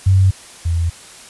sine tone pair in turn, 95.2 / 84.08 Hz, F#2 / E2, +50 / +35 cents, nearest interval major second, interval 215 cents, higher first, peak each -8 / -14 dBFS, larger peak first, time 0.06-0.31 / 0.65-0.9 s, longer neither, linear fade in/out 10 ms, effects white hiss -39 dBFS RMS until 1.29 s + resampled to 24000 Hz

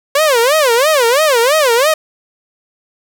sawtooth tone with vibrato, 539 Hz, C#5, 49 cents flat, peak -5 dBFS, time 0.15-1.94 s, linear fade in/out 5 ms, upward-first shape sine, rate 3 Hz, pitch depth 280 cents each way, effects none

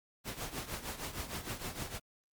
pink noise with tremolo, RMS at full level -38 dBFS, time 0.24-2 s, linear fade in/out 50 ms, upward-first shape triangle, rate 6.5 Hz, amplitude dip 80%, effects Opus 48 kbps

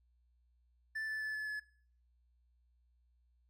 triangle tone with pitch steps, 1760 / 1747.8 / 1735.8 / 1723.8 / 1711.9 Hz, A6 / A6 / A6 / A6 / A6, 0 / -12 / -24 / -36 / -48 cents, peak -35 dBFS, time 0.95-1.6 s, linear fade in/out 10 ms, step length 130 ms, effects noise-tail reverb RT60 0.5 s tail -20 dB re dry + added 60 Hz sine -69 dBFS peak until 3.49 s

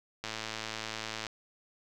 click train, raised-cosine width 0.2 ms, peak -19 dBFS, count 114, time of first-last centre 0.24-1.267 s, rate 110 Hz, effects none

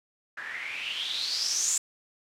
blue noise with low-pass filter sweep, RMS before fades -31 dBFS, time 0.37-1.78 s, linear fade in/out 5 ms, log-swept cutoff 1600 to 7500 Hz, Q 7.6, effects none

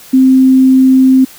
sine tone, 261.6 Hz, C4, in tune, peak -3 dBFS, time 0.13-1.25 s, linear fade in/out 10 ms, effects white hiss -36 dBFS RMS until 1.38 s

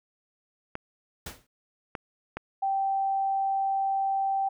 clicks, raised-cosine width 0.5 ms, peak -18 dBFS, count 3, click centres 0.754 / 1.952 / 2.37 s
pink noise with exponential decay, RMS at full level -34 dBFS, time 1.26-1.47 s, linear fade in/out 5 ms, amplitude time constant 44 ms
sine tone, 780 Hz, G5, 9 cents flat, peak -24 dBFS, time 2.62-4.49 s, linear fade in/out 10 ms
effects none

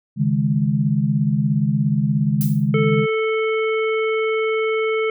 sine chord, C# suspended second, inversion none, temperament equal, 138.59 / 155.56 / 207.7 Hz, C#3 / D#3 / G#3, 0 / 0 / 0 cents, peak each -20 dBFS, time 0.16-3.07 s, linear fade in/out 50 ms
violet noise with exponential decay, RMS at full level -25 dBFS, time 2.41-2.69 s, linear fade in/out 0 ms, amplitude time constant 59 ms
harmonic tone, 440 Hz, A4, in tune, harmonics 1 / 3 / 5 / 7, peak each -18 / -28 / -26 / -37 dBFS, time 2.74-5.1 s, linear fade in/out 2 ms
effects none

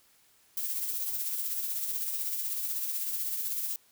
violet noise with tremolo, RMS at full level -31 dBFS, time 0.57-3.76 s, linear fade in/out 2 ms, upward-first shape triangle, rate 16 Hz, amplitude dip 45%, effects white hiss -64 dBFS RMS until 3.91 s

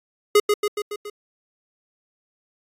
square tone with echo, 415.3 Hz, G#4, in tune, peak -12 dBFS, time 0.35-0.4 s, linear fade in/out 5 ms, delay 140 ms, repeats 5, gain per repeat -4 dB, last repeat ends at 1.1 s, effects AAC 64 kbps

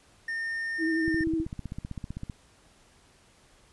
triangle tone with pitch glide, 1820 to 1809.5 Hz, A#6 to A6, -42 to +48 cents, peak -28 dBFS, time 0.28-1.24 s, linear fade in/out 5 ms, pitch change -10 cents, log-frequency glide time 0.82-0.93 s
sine tone with vibrato, 323.5 Hz, E4, 32 cents flat, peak -25 dBFS, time 0.78-1.46 s, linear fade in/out 50 ms, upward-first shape sine, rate 11 Hz, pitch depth 32 cents each way
click train, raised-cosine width 5 ms, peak -23 dBFS, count 20, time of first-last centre 1.08-2.298 s, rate 15.6 Hz
effects pink hiss -60 dBFS RMS until 3.72 s + resampled to 24000 Hz

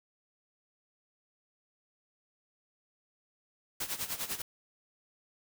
white noise with tremolo, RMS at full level -34 dBFS, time 3.8-4.42 s, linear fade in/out 5 ms, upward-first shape sine, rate 10 Hz, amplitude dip 80%, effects none

